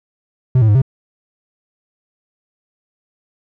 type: tone with pitch steps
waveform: triangle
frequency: 127.9 / 110.1 / 103.5 / 132.9 Hz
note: C3 / A2 / G#2 / C3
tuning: -39 / +2 / -5 / +27 cents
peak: -6 dBFS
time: 0.55-0.818 s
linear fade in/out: 5 ms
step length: 67 ms
effects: none